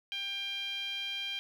10% pulse tone with band-pass filter, 795 Hz, G5, 24 cents sharp, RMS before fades -37 dBFS, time 0.12-1.39 s, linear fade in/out 0 ms, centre 2900 Hz, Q 8, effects 10-bit

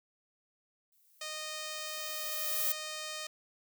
violet noise with exponential growth, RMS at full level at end -30 dBFS, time 0.92-2.72 s, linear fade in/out 2 ms, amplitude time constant 390 ms
5% pulse tone, 618 Hz, D#5, 12 cents flat, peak -27 dBFS, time 1.21-3.27 s, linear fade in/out 5 ms
effects none

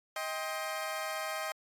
20% pulse tone cluster, 630 / 792 / 1051 Hz, D#5 / G5 / C6, +21 / +18 / +7 cents, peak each -32 / -35 / -37 dBFS, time 0.16-1.52 s, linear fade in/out 2 ms, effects AAC 64 kbps

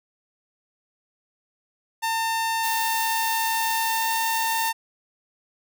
sawtooth tone with pitch glide, 900 to 905.7 Hz, A5 to A5, +39 to +50 cents, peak -19 dBFS, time 2.02-4.73 s, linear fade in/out 20 ms, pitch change +11 cents, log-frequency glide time 3.83-4.16 s
blue noise, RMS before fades -31 dBFS, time 2.63-4.7 s, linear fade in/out 10 ms
effects none

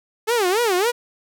sawtooth tone with vibrato, 415.3 Hz, G#4, in tune, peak -13 dBFS, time 0.27-0.92 s, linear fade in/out 20 ms, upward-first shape sine, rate 3.6 Hz, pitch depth 270 cents each way, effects none

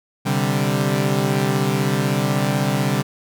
sawtooth chord, C suspended second, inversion none, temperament equal, 130.81 / 146.83 / 196 Hz, C3 / D3 / G3, 0 / 0 / 0 cents, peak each -18 dBFS, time 0.25-3.03 s, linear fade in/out 20 ms, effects none

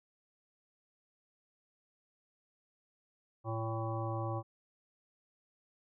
harmonic tone with a mistuned harmonic, 112.6 Hz, A2, 40 cents sharp, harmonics 1 / 3 / 5 / 7 / 9 / 10, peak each -36 / -42 / -42 / -43 / -46 / -45 dBFS, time 3.44-4.43 s, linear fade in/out 50 ms, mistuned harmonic 9, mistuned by -28 cents, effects none

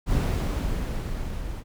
brown noise with level ramp, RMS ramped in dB -22 to -34 dBFS, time 0.06-1.64 s, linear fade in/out 50 ms, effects none

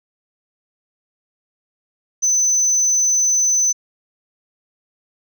sine tone, 6080 Hz, F#8, 46 cents sharp, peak -11 dBFS, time 2.22-3.73 s, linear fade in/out 20 ms, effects tanh soft clip ceiling -12 dBFS

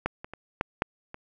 clicks, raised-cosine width 0.5 ms, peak -11 / -23 / -24 / -10 / -8 / -24 dBFS, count 6, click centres 0.06 / 0.245 / 0.336 / 0.611 / 0.821 / 1.144 s, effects none

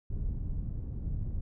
pink low-pass noise, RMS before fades -34 dBFS, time 0.1-1.41 s, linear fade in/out 5 ms, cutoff 120 Hz, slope 12 dB/octave, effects none

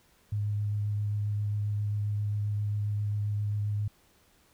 sine tone with vibrato, 103.83 Hz, G#2, in tune, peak -27 dBFS, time 0.32-3.88 s, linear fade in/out 5 ms, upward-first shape sine, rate 7.5 Hz, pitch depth 12 cents each way, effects pink hiss -64 dBFS RMS until 4.53 s

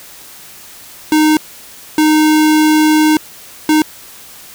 square tone bursts at uneven times, 308.4 Hz, D#4, 15 cents flat, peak -8 dBFS, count 3, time 1.12-1.37 / 1.98-3.17 / 3.69-3.82 s, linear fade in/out 2 ms, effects white hiss -36 dBFS RMS until 4.54 s

